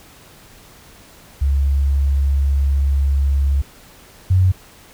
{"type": "tone pair in turn", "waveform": "sine", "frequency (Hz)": [69.3, 92.5], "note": ["C#2", "F#2"], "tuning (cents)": [0, 0], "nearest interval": "perfect fourth", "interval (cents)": 500, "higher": "second", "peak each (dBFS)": [-13, -10], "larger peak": "second", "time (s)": [[1.41, 3.62], [4.3, 4.52]], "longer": "first", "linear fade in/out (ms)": 10, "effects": ["pink hiss -45 dBFS RMS until 4.93 s"]}